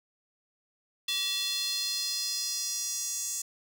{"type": "tone with high-pass filter sweep", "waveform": "square", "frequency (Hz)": 382.9, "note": "G4", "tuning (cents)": -41, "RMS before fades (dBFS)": -32, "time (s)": [1.08, 3.42], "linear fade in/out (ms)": 5, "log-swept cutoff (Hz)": [3400, 6900], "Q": 3.7, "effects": []}